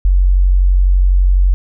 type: tone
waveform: sine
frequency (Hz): 46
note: F#1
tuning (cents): -9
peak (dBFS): -7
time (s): 0.05-1.54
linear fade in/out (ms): 0
effects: none